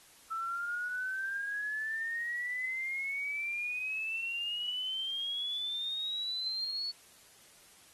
sine exponential sweep, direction up, 1318.5 to 4435 Hz, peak -33 dBFS, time 0.3-6.92 s, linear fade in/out 20 ms, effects white hiss -59 dBFS RMS until 7.93 s + AAC 32 kbps

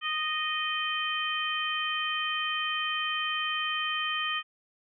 harmonic tone, 620 Hz, D#5, 6 cents flat, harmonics 2 / 3 / 4 / 5, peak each -33 / -34 / -35 / -32 dBFS, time 0.01-4.43 s, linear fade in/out 50 ms, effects none

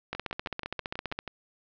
two click trains, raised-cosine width 0.3 ms, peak -16 / -20 dBFS, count 17 / 8, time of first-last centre 0.13-1.19 / 0.15-1.277 s, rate 15.1 / 6.21 Hz, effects low-pass 5000 Hz 12 dB/octave

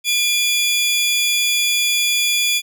sawtooth tone pair together, 2409 / 3410 Hz, D7 / G#7, +43 / +45 cents, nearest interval tritone, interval 602 cents, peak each -15 dBFS, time 0.04-2.62 s, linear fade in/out 50 ms, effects none

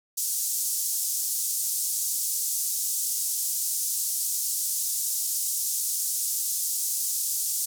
pink band-pass noise, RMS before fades -28 dBFS, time 0.17-7.66 s, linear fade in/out 10 ms, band 6200 to 15000 Hz, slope 24 dB/octave, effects none

